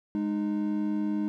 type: tone pair together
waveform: triangle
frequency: 207.7 / 307.1 Hz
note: G#3 / D#4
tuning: 0 / -23 cents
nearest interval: perfect fifth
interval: 677 cents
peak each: -27 dBFS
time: 0.15-1.28 s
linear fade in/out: 0 ms
effects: none